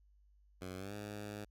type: tone with pitch glide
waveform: 10% pulse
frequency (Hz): 92.5 to 103.83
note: F#2 to G#2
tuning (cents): 0 to 0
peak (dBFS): -35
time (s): 0.61-1.45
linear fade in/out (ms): 10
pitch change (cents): +200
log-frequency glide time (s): 0.76-0.94
effects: added 50 Hz sine -64 dBFS peak until 1.5 s